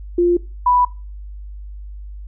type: tone pair in turn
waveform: sine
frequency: 349.2 / 987.7 Hz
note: F4 / B5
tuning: 0 / 0 cents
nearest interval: octave + tritone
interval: 1800 cents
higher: second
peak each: -11 dBFS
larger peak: neither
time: 0.18-0.37 / 0.66-0.85 s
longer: neither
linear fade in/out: 5 ms
effects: noise-tail reverb RT60 0.3 s tail -20 dB re dry + added 50 Hz sine -30 dBFS peak until 2.27 s